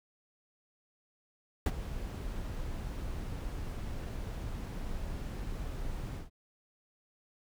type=noise with ADSR envelope; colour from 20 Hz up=brown; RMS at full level=-23 dBFS; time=1.66-6.3 s; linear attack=4 ms; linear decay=40 ms; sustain=-15 dB; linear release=140 ms; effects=none

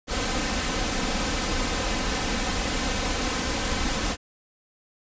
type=noise with comb filter; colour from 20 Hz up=pink; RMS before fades=-26 dBFS; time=0.07-4.17 s; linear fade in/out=50 ms; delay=3.9 ms; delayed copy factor=+0.55; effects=resampled to 16000 Hz

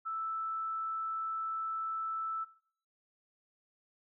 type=tone; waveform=sine; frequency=1318.5 Hz; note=E6; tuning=in tune; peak=-34 dBFS; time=0.05-2.45 s; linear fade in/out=20 ms; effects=noise-tail reverb RT60 0.5 s tail -18 dB re dry

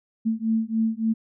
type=beating tone pair; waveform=sine; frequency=221.5 / 225 Hz; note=A3 / A3; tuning=+12 / +39 cents; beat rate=3.5 Hz; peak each=-24 dBFS; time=0.25-1.14 s; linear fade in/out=20 ms; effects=none

